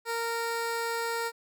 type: tone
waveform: 15% pulse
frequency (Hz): 462.8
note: A#4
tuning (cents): -13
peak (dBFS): -23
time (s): 0.05-1.32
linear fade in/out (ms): 50
effects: none